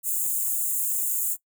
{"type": "high-pass noise", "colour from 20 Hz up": "white", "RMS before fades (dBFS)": -26, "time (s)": [0.03, 1.37], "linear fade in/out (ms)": 50, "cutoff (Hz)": 6800, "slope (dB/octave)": 96, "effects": ["noise-tail reverb RT60 0.1 s tail -19 dB re dry"]}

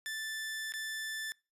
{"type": "tone with dropouts", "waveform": "sawtooth", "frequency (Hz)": 1760, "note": "A6", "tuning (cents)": 0, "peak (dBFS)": -33, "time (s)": [0.06, 1.32], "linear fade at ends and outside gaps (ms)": 0, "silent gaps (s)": [0.722, 0.738], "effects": ["noise-tail reverb RT60 0.3 s tail -25 dB re dry", "resampled to 32000 Hz"]}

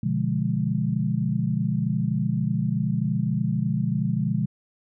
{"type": "chord", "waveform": "sine", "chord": "B diminished seventh", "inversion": "none", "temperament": "equal", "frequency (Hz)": [123.47, 146.83, 174.61, 207.7], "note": ["B2", "D3", "F3", "Ab3"], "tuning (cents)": [0, 0, 0, 0], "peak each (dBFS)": -27, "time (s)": [0.03, 4.46], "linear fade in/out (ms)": 5, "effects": []}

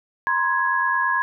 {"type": "tone cluster", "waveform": "sine", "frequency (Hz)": [958, 1047, 1667], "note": ["A#5", "C6", "G#6"], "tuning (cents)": [47, 1, 6], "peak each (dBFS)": [-27, -22, -21], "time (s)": [0.27, 1.22], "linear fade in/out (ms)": 0, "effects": []}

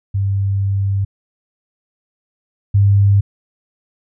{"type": "tone pair in turn", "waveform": "sine", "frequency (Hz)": [98.5, 99.99], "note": ["G2", "G2"], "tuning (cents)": [9, 35], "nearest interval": "unison", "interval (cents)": 26, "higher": "second", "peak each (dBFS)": [-14, -8], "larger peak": "second", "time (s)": [[0.14, 1.05], [2.74, 3.21]], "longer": "first", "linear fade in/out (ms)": 10, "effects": []}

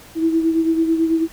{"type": "beating tone pair", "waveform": "sine", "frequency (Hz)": [325, 334.1], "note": ["E4", "E4"], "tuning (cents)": [-24, 23], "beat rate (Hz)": 9.1, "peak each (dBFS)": [-15, -23], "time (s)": [0.15, 1.28], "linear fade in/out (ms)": 50, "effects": ["pink hiss -43 dBFS RMS until 1.32 s"]}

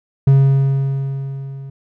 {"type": "tone with level ramp", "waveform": "triangle", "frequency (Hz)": 136.5, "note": "C#3", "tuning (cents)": -26, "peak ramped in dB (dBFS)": [-4, -27], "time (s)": [0.27, 1.7], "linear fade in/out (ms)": 5, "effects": []}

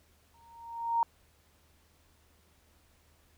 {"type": "tone with exponential growth", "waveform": "sine", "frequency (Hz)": 928, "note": "A#5", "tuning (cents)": -8, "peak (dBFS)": -22, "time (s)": [0.34, 1.03], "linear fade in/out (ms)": 1, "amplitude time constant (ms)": 150, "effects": ["added 77 Hz sine -67 dBFS peak until 3.37 s", "pink hiss -67 dBFS RMS until 3.37 s"]}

